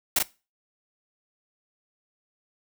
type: noise with echo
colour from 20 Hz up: white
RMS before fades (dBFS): -21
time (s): 0.16-0.19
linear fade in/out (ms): 5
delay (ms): 38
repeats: 1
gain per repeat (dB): -3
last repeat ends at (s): 0.228
effects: noise-tail reverb RT60 0.3 s tail -20 dB re dry